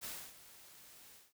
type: noise with ADSR envelope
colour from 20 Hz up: white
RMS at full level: -43 dBFS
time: 0.01-1.33 s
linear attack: 35 ms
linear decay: 280 ms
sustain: -15 dB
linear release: 190 ms
effects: none